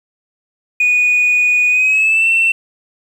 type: tone with pitch glide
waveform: sine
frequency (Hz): 2467 to 2690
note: D#7 to E7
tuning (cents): -15 to +34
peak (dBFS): -8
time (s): 0.8-2.52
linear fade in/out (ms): 5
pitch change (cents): +149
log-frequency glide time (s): 1.69-2.28
effects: tanh soft clip ceiling -7 dBFS + 7-bit